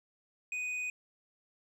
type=tone with hard clipping; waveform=sine; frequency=2489 Hz; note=D#7; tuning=in tune; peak=-35 dBFS; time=0.52-0.9 s; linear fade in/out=2 ms; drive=5 dB; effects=none